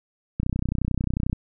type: click train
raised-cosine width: 5 ms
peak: -12 dBFS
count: 30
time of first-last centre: 0.4-1.329 s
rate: 31.2 Hz
effects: none